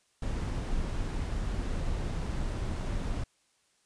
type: noise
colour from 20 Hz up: brown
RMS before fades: -32 dBFS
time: 0.22-3.24 s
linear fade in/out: 5 ms
effects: white hiss -70 dBFS RMS until 3.85 s + resampled to 22050 Hz